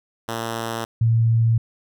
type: tone pair in turn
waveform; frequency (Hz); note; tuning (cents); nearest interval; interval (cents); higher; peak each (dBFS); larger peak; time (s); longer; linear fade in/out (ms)
5% pulse / sine; 114.3 / 114.3; A#2 / A#2; -34 / -34; unison; 0; neither; -14; neither; 0.28-0.85 / 1.01-1.58; neither; 5
effects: none